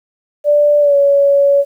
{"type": "tone with pitch glide", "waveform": "sine", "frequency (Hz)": [587.3, 562.7], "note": ["D5", "C#5"], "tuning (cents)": [0, 26], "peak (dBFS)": -7, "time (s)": [0.44, 1.65], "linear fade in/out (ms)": 50, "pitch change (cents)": -74, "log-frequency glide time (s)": [0.8, 0.96], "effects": ["8-bit"]}